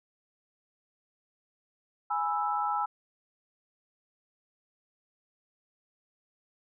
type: chord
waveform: sine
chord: E major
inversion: first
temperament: equal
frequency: 830.6 / 987.8 / 1318.5 Hz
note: G#5 / B5 / E6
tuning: 0 / 0 / 0 cents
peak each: -30 / -34 / -31 dBFS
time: 2.1-2.86 s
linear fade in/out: 10 ms
effects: none